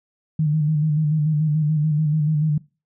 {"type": "tone with vibrato", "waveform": "sine", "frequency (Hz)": 152.8, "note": "D#3", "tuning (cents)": -31, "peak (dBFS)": -16, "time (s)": [0.39, 2.58], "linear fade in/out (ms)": 5, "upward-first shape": "square", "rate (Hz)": 6.9, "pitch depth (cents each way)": 43, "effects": ["noise-tail reverb RT60 0.3 s tail -22 dB re dry"]}